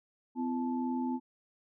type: tone cluster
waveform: sine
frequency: 253.9 / 337 / 872 Hz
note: B3 / E4 / A5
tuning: +48 / +38 / -16 cents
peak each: -31 / -40 / -39 dBFS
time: 0.35-1.2 s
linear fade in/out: 50 ms
effects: none